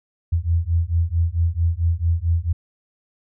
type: beating tone pair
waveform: sine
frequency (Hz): 82 / 86.5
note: E2 / F2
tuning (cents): -9 / -16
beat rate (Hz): 4.5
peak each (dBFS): -20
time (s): 0.32-2.53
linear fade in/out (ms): 10
effects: none